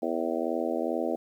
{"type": "harmonic tone with a mistuned harmonic", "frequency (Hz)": 82.41, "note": "E2", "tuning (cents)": 0, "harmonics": [3, 4, 5, 6, 7, 8, 9], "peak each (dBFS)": [-34, -32, -36, -34, -34, -34, -39], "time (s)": [0.02, 1.16], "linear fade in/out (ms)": 5, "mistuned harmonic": 9, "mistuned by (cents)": 48, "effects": ["10-bit"]}